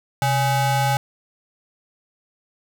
square ring-modulated tone, 349.2 Hz, F4, in tune, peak -15 dBFS, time 0.22-0.97 s, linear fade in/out 0 ms, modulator 480 Hz, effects none

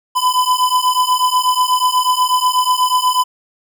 square beating tone pair, 1002 / 1010.2 Hz, B5 / B5, +25 / +39 cents, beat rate 8.2 Hz, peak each -16 dBFS, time 0.15-3.24 s, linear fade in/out 20 ms, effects none

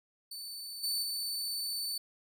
sawtooth tone with level steps, 4516 Hz, C#8, 31 cents sharp, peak -38 / -28 / -31 dBFS, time 0.31-1.98 s, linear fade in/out 5 ms, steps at 0.83 / 1.02 s, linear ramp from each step 10 ms, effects none

